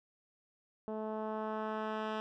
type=tone with low-pass filter sweep; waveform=10% pulse; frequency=216.8 Hz; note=A3; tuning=25 cents flat; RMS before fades=-38 dBFS; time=0.88-2.2 s; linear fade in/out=0 ms; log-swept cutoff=600 to 2800 Hz; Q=0.96; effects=none